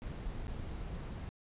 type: noise with dropouts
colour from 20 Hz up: brown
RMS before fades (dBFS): -41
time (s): 0.02-1.29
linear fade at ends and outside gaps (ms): 0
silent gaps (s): 0.469-0.48
effects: resampled to 8000 Hz